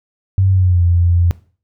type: tone with pitch glide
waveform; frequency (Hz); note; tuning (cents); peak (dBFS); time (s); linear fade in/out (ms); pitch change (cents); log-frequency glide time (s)
sine; 95.7 to 86.75; G2 to F2; -41 to -11; -9; 0.38-1.31; 0; -170; 0.5-0.83
effects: noise-tail reverb RT60 0.4 s tail -19 dB re dry